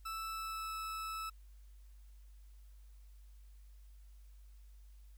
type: tone with pitch glide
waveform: 40% pulse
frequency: 1318.5 to 1307.9 Hz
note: E6 to E6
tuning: 0 to -14 cents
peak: -39 dBFS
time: 0.05-1.3 s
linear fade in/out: 10 ms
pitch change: -14 cents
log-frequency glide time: 0.28-0.75 s
effects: added 50 Hz sine -54 dBFS peak until 5.17 s + white hiss -74 dBFS RMS until 5.17 s